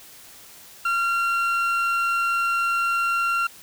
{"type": "tone pair together", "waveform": "triangle", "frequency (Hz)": [1378, 2746], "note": ["F6", "F7"], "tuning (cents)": [-24, -30], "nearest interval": "octave", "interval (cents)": 1194, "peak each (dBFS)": [-18, -25], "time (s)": [0.85, 3.47], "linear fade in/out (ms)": 5, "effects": ["tanh soft clip ceiling -14 dBFS", "white hiss -46 dBFS RMS until 3.62 s"]}